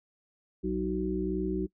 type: harmonic tone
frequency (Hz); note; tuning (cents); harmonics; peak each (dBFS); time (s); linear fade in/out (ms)
62.3; B1; +16; 1 / 3 / 5 / 6; -37 / -33 / -33 / -32; 0.63-1.67; 20
effects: noise-tail reverb RT60 0.1 s tail -22 dB re dry